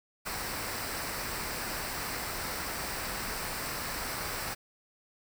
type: noise with comb filter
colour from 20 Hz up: pink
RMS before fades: -36 dBFS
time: 0.25-4.55 s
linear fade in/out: 20 ms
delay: 0.3 ms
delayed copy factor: -0.5
effects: none